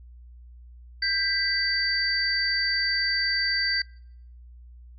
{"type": "tone cluster", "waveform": "sine", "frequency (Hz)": [1585, 1980, 4634], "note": ["G6", "B6", "D8"], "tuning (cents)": [19, 4, -24], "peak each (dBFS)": [-29, -28, -25], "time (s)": [1.02, 3.82], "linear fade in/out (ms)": 5, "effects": ["noise-tail reverb RT60 0.7 s tail -26 dB re dry", "added 60 Hz sine -44 dBFS peak until 4.98 s"]}